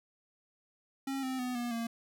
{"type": "tone with pitch steps", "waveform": "square", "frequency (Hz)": [270.9, 260.3, 250.1, 240.4, 231], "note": ["C#4", "C4", "B3", "B3", "A#3"], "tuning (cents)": [-40, -9, 22, -46, -16], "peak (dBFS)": -34, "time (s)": [1.07, 1.87], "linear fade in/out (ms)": 5, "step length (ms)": 160, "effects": []}